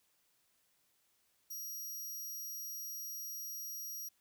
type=tone; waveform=10% pulse; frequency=5720 Hz; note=F8; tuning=41 cents sharp; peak=-36 dBFS; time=1.5-4.09 s; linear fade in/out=10 ms; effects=white hiss -75 dBFS RMS until 4.2 s